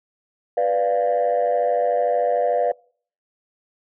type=chord; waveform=sine; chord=B diminished; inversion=none; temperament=equal; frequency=493.9 / 587.3 / 698.5 Hz; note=B4 / D5 / F5; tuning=0 / 0 / 0 cents; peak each=-20 dBFS; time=0.57-2.72 s; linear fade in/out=5 ms; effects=noise-tail reverb RT60 0.5 s tail -26 dB re dry + tanh soft clip ceiling -12 dBFS